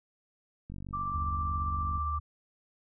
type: click train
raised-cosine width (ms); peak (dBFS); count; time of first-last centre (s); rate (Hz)
5; -30; 62; 0.7-1.976; 47.8
type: tone with tremolo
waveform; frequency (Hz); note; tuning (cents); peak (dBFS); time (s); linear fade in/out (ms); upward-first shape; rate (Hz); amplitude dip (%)
sine; 1174.7; D6; 0; -30; 0.93-2.19; 10; triangle; 15; 30
type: tone with pitch glide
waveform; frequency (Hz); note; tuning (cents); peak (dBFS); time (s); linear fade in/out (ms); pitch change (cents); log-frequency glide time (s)
sine; 78 to 76.22; D#2 to D#2; +5 to -35; -32; 1.13-2.2; 10; -40; 1.76-2.05
effects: none